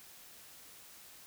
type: silence
effects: white hiss -55 dBFS RMS until 1.26 s